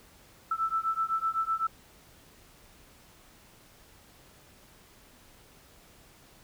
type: beating tone pair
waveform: sine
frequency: 1318.5 / 1326.4 Hz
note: E6 / E6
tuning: 0 / +10 cents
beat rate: 7.9 Hz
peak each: -30 dBFS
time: 0.51-1.67 s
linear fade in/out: 5 ms
effects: pink hiss -57 dBFS RMS until 6.43 s